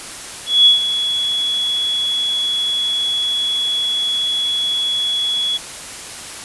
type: tone with ADSR envelope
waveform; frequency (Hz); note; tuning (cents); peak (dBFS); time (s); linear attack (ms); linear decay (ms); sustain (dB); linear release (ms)
sine; 3375; G#7; +27; -5; 0.46-5.58; 200; 130; -11; 18
effects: white hiss -31 dBFS RMS until 6.44 s + resampled to 24000 Hz